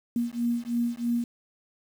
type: beating tone pair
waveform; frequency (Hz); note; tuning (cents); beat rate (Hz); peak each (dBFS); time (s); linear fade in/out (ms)
sine; 235.6 / 238.7; A#3 / A#3; +19 / +41; 3.1; -28; 0.16-1.24; 2
effects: 8-bit

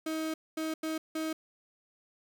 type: tone bursts at uneven times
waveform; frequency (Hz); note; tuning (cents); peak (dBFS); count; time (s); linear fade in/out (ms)
35% pulse; 316.8; D#4; +31; -30; 4; 0.06-0.34 / 0.57-0.74 / 0.83-0.98 / 1.15-1.33; 5
effects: none

